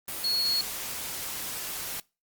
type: tone in noise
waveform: sine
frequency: 4337 Hz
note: C#8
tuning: 39 cents flat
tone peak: -24 dBFS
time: 0.24-0.61 s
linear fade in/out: 2 ms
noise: white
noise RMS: -35 dBFS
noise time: 0.08-2 s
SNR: +8 dB
effects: noise-tail reverb RT60 0.3 s tail -25 dB re dry + Opus 32 kbps